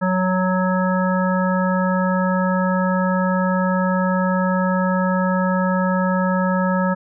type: harmonic tone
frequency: 185 Hz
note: F#3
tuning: in tune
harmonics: 1 / 3 / 5 / 7 / 9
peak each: -18 / -23 / -25 / -26 / -28 dBFS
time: 0.01-6.95 s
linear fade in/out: 20 ms
effects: none